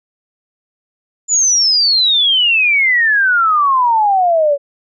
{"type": "exponential sweep", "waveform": "sine", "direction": "down", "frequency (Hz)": [7100, 554.4], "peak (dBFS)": -9, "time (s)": [1.28, 4.58], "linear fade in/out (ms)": 50, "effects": []}